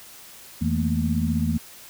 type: tone cluster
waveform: sine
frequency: 84 / 161.4 / 219.1 / 234.9 Hz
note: E2 / E3 / A3 / A#3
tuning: +33 / -36 / -7 / +13 cents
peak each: -26 dBFS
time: 0.61-1.58 s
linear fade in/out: 10 ms
effects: white hiss -45 dBFS RMS until 1.89 s